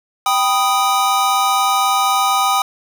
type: chord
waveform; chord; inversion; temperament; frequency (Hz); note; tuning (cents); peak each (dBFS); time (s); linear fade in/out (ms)
square; G augmented; none; equal; 784 / 987.8 / 1244.5; G5 / B5 / D#6; 0 / 0 / 0; -18 / -22 / -17; 0.26-2.62; 2
effects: none